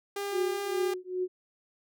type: tone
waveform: sawtooth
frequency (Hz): 401.7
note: G4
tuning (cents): +42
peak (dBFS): -28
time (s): 0.16-0.94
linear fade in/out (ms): 5
type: tone with tremolo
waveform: sine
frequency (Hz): 366.3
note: F#4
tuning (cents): -17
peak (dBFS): -25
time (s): 0.31-1.28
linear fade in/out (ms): 50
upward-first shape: triangle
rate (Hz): 2.4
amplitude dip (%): 100
effects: none